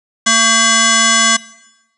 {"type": "tone with frequency modulation", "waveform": "sine", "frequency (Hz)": 2489, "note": "D#7", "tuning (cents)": 0, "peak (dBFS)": -8, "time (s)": [0.26, 1.37], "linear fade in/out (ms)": 10, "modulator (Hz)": 905, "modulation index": 5.6, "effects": ["noise-tail reverb RT60 1.0 s tail -20 dB re dry"]}